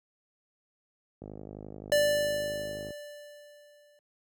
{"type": "click train", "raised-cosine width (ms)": 2, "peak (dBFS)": -29, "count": 88, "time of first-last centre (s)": [1.22, 2.906], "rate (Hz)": 51.6}
{"type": "tone with exponential decay", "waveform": "square", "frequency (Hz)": 587.3, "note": "D5", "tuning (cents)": 0, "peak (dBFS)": -21, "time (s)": [1.92, 3.99], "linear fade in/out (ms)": 1, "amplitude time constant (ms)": 450}
{"effects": ["high-pass 60 Hz 12 dB/octave"]}